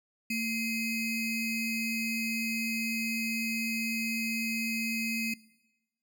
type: ring-modulated tone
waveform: square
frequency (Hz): 1154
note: D6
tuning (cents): -31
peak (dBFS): -27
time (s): 0.3-5.34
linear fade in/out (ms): 5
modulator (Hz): 1380
effects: noise-tail reverb RT60 1.0 s tail -21 dB re dry